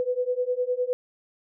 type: beating tone pair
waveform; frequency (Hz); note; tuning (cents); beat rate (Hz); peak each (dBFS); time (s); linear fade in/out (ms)
sine; 492.7 / 502.5; B4 / B4; -4 / +30; 9.8; -27 / -26; 0-0.93; 0
effects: none